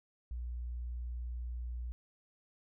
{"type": "tone", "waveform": "sine", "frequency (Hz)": 60.2, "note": "B1", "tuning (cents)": -44, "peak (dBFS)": -37, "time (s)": [0.31, 1.92], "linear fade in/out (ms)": 0, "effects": []}